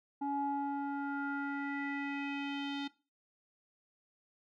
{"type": "tone with low-pass filter sweep", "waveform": "square", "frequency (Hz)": 281.4, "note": "C#4", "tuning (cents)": 26, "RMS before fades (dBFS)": -37, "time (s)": [0.21, 2.88], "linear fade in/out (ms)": 10, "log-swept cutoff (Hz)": [760, 3600], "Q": 4.2, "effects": ["noise-tail reverb RT60 0.3 s tail -18 dB re dry"]}